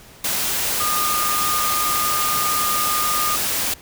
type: tone in noise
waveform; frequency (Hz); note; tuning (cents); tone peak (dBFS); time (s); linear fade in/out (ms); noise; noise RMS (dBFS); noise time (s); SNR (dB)
sine; 1220; D#6; -34; -21; 0.8-3.36; 5; white; -22; 0.24-3.74; -2
effects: pink hiss -45 dBFS RMS until 3.81 s